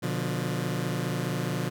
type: chord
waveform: sawtooth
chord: B diminished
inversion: none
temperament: just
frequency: 123.47 / 148.16 / 177.8 Hz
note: B2 / D3 / F3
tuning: 0 / +16 / +31 cents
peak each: -28 dBFS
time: 0.02-1.7 s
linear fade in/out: 20 ms
effects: none